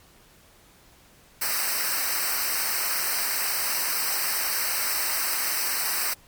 white noise with comb filter, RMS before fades -26 dBFS, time 1.41-6.14 s, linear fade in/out 10 ms, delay 0.29 ms, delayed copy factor -1, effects pink hiss -55 dBFS RMS until 6.27 s + MP3 96 kbps

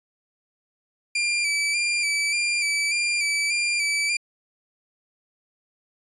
sawtooth tone with vibrato, 2349 Hz, D7, in tune, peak -18 dBFS, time 1.15-4.17 s, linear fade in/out 5 ms, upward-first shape square, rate 1.7 Hz, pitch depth 32 cents each way, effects resampled to 24000 Hz

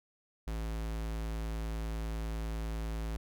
square tone, 55 Hz, A1, in tune, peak -35 dBFS, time 0.47-3.17 s, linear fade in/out 5 ms, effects none

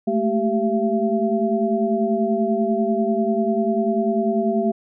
sine tone cluster, 214.7 / 224.9 / 388.9 / 676 Hz, A3 / A3 / G4 / E5, -42 / +38 / -14 / +43 cents, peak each -23 dBFS, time 0.07-4.72 s, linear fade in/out 10 ms, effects none

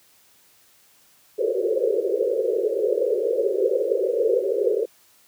white band-pass noise, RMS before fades -22 dBFS, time 1.38-4.86 s, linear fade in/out 20 ms, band 370 to 540 Hz, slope 96 dB/octave, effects white hiss -57 dBFS RMS until 5.27 s + high-pass 60 Hz 12 dB/octave

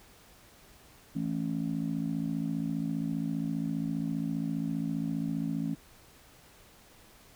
sine chord, A major, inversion second, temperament just, 165 / 220 / 275 Hz, E3 / A3 / C#4, +2 / 0 / -14 cents, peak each -33 dBFS, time 1.15-5.75 s, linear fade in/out 10 ms, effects tanh soft clip ceiling -22 dBFS + pink hiss -57 dBFS RMS until 7.35 s

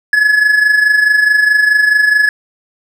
triangle tone with amplitude modulation, 1700 Hz, G#6, 40 cents sharp, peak -3 dBFS, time 0.13-2.29 s, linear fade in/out 2 ms, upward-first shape sine, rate 24.7 Hz, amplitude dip 60%, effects none

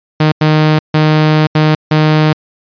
sawtooth tone bursts at uneven times, 154.4 Hz, D#3, 13 cents flat, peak -3 dBFS, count 5, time 0.2-0.32 / 0.41-0.79 / 0.94-1.47 / 1.55-1.75 / 1.91-2.33 s, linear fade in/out 5 ms, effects resampled to 11025 Hz

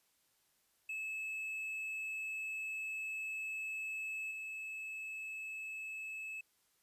triangle tone with level steps, 2600 Hz, E7, 24 cents flat, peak -37 / -40 dBFS, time 0.89-6.41 s, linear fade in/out 5 ms, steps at 4.31 s, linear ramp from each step 2 ms, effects white hiss -75 dBFS RMS until 6.82 s + resampled to 32000 Hz

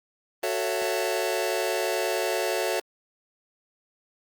sawtooth chord, F# minor seventh, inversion none, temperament just, 370 / 444 / 555 / 666 Hz, F#4 / A4 / C#5 / E5, 0 / +16 / +2 / +18 cents, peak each -26 dBFS, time 0.43-2.8 s, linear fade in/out 5 ms, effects Opus 32 kbps

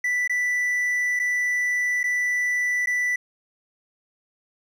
triangle tone with dropouts, 1975.5 Hz, B6, in tune, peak -19 dBFS, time 0.04-3.16 s, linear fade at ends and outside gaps 5 ms, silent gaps 0.277-0.295 / 1.193-1.197 / 2.032-2.039 / 2.86-2.871 s, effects none

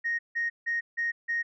sine tone bursts, 1864.7 Hz, A#6, in tune, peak -25 dBFS, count 5, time 0.04-1.43 s, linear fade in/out 20 ms, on 150 ms, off 160 ms, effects tanh soft clip ceiling -21 dBFS

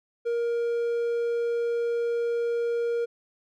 triangle tone, 470 Hz, A#4, 14 cents sharp, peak -22 dBFS, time 0.25-3.06 s, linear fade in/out 20 ms, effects none

